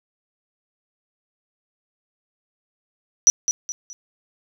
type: tone with echo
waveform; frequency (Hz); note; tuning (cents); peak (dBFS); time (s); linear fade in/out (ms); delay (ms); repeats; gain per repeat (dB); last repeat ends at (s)
sine; 5890; F#8; -9; -8; 3.27-3.3; 0; 210; 3; -9; 3.93
effects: none